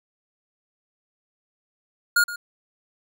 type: tone with echo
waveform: square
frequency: 1428 Hz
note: F6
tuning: 38 cents sharp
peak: -16 dBFS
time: 2.16-2.24 s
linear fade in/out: 5 ms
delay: 120 ms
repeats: 1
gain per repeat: -15 dB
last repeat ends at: 2.36 s
effects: none